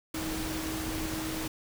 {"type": "tone in noise", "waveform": "sine", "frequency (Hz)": 317.3, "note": "D#4", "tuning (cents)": 34, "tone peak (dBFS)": -35, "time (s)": [0.14, 1.48], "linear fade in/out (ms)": 5, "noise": "pink", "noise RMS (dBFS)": -36, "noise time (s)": [0.14, 1.48], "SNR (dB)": -2, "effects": []}